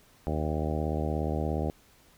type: harmonic tone with a mistuned harmonic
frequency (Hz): 77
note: D#2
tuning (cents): -17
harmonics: 1 / 2 / 3 / 4 / 5 / 6 / 7 / 8 / 9 / 10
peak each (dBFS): -31 / -34 / -36 / -37 / -38 / -39 / -39 / -40 / -41 / -41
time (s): 0.27-1.7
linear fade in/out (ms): 0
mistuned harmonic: 10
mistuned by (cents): +41
effects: pink hiss -60 dBFS RMS until 2.17 s